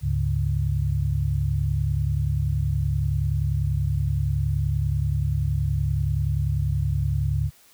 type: tone cluster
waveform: sine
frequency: 71.5 / 102 / 141.3 Hz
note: D2 / G#2 / C#3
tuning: -46 / -31 / +34 cents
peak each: -25 dBFS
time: 0.01-7.51 s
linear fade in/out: 50 ms
effects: white hiss -55 dBFS RMS until 7.73 s